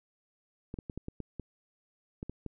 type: clicks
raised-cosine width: 3 ms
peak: -25 dBFS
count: 10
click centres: 0.741 / 0.788 / 0.898 / 0.976 / 1.084 / 1.203 / 1.397 / 2.229 / 2.296 / 2.463 s
effects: none